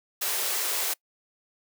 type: high-pass noise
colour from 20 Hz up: white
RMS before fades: -28 dBFS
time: 0.21-0.94 s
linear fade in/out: 10 ms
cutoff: 330 Hz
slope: 96 dB/octave
effects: noise-tail reverb RT60 0.1 s tail -25 dB re dry